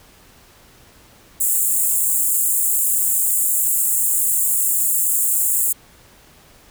pink high-pass noise, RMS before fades -18 dBFS, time 1.4-5.73 s, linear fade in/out 10 ms, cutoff 7200 Hz, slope 96 dB/octave, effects pink hiss -49 dBFS RMS until 6.7 s

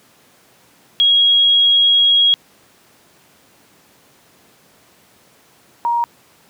sine tone pair in turn, 3297 / 943.5 Hz, G#7 / A#5, -13 / +21 cents, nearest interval octave + minor seventh, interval 2166 cents, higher first, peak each -9 / -14 dBFS, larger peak first, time 1-2.34 / 5.85-6.04 s, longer first, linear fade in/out 0 ms, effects pink hiss -51 dBFS RMS until 6.49 s + high-pass 150 Hz 12 dB/octave

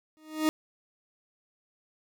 40% pulse tone with exponential growth, 311.1 Hz, D#4, in tune, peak -19 dBFS, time 0.17-0.49 s, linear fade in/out 0 ms, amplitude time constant 68 ms, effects none

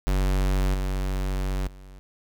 square tone with level steps, 47.32 Hz, F#1, 40 cents sharp, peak -21 / -25 / -43 dBFS, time 0.07-1.99 s, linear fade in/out 0 ms, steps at 0.74 / 1.67 s, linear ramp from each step 5 ms, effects 10-bit

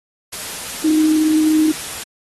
sine tone in noise, 311.1 Hz, D#4, in tune, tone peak -11 dBFS, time 0.84-1.72 s, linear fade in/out 10 ms, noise white, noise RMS -28 dBFS, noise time 0.32-2.04 s, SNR +14 dB, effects AAC 32 kbps

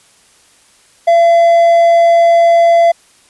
triangle tone, 678 Hz, E5, 49 cents sharp, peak -3 dBFS, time 1.07-2.92 s, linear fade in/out 10 ms, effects white hiss -48 dBFS RMS until 3.29 s + resampled to 24000 Hz

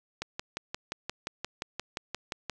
click train, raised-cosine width 0.2 ms, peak -16 dBFS, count 14, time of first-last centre 0.22-2.497 s, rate 5.71 Hz, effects none

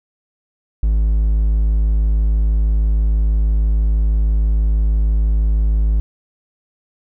triangle tone, 53.1 Hz, G#1, 39 cents sharp, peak -10 dBFS, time 0.83-6 s, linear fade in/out 0 ms, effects none

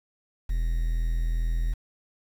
triangle tone, 41.2 Hz, E1, in tune, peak -21 dBFS, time 0.49-1.74 s, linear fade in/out 10 ms, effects 8-bit

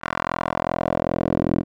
10% pulse tone with band-pass filter sweep, 42.57 Hz, F1, 44 cents flat, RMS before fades -23 dBFS, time 0.01-1.64 s, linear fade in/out 50 ms, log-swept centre 1400 to 320 Hz, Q 1.8, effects none

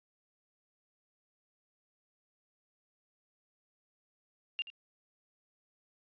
sine tone with echo, 2794 Hz, F7, in tune, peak -31 dBFS, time 4.59-4.62 s, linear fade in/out 0 ms, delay 81 ms, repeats 1, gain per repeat -14 dB, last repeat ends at 4.701 s, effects resampled to 11025 Hz

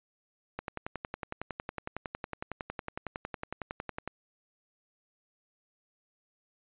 click train, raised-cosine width 0.5 ms, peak -20 dBFS, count 39, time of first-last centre 0.59-4.076 s, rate 10.9 Hz, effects resampled to 8000 Hz

